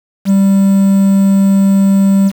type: tone with quantisation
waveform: triangle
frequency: 196 Hz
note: G3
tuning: in tune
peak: -4 dBFS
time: 0.25-2.32 s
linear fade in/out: 50 ms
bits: 5
effects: none